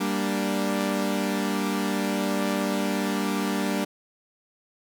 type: chord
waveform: sawtooth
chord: G minor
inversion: none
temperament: equal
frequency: 196 / 233.1 / 293.7 Hz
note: G3 / Bb3 / D4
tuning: 0 / 0 / 0 cents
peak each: -23 / -26 / -25 dBFS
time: 0-3.85 s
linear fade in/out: 10 ms
effects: none